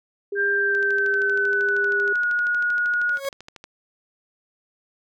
sine tone, 403.2 Hz, G4, 49 cents sharp, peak -25 dBFS, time 0.32-2.13 s, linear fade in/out 5 ms
sine tone with pitch glide, 1587 to 1446.9 Hz, G6 to F#6, +21 to -39 cents, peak -19 dBFS, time 0.35-3.2 s, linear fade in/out 50 ms, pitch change -160 cents, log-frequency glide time 0.5-2.27 s
click train, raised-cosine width 0.2 ms, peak -23 dBFS, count 38, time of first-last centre 0.75-3.641 s, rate 12.8 Hz
40% pulse tone with exponential growth, 550 Hz, C#5, 14 cents flat, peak -21 dBFS, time 3.07-3.29 s, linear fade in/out 5 ms, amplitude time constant 47 ms
effects none

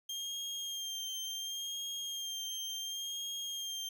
30% pulse tone with vibrato, 3200 Hz, G7, 35 cents sharp, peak -35 dBFS, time 0.09-3.89 s, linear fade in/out 5 ms, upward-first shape sine, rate 0.7 Hz, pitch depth 28 cents each way, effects none

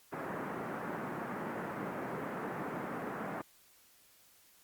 pink band-pass noise, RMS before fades -40 dBFS, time 0.12-3.42 s, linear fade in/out 10 ms, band 160 to 1700 Hz, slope 24 dB/octave, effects white hiss -64 dBFS RMS until 4.63 s + Opus 48 kbps

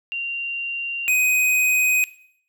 sine / square tone pair in turn, 2769 / 2505 Hz, F7 / D#7, -15 / +11 cents, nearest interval major second, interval 174 cents, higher first, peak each -24 / -17 dBFS, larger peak second, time 0.12-1.08 / 1.08-2.04 s, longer neither, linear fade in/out 0 ms, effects noise-tail reverb RT60 0.6 s tail -17 dB re dry

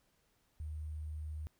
sine tone with sample-and-hold, 76.8 Hz, D#2, 22 cents flat, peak -39 dBFS, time 0.6-1.47 s, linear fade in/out 0 ms, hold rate 8820 Hz, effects pink hiss -75 dBFS RMS until 1.59 s

